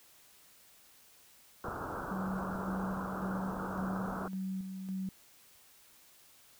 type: low-pass noise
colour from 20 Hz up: white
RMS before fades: -40 dBFS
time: 1.64-4.28 s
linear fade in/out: 2 ms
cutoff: 1500 Hz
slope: 96 dB/octave
type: clicks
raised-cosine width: 5 ms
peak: -32 dBFS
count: 2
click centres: 1.685 / 2.558 s
type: tone with tremolo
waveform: sine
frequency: 189.8 Hz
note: F#3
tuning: 44 cents sharp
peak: -34 dBFS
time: 2.11-5.09 s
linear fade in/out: 2 ms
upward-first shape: square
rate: 1.8 Hz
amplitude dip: 45%
effects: white hiss -61 dBFS RMS until 6.59 s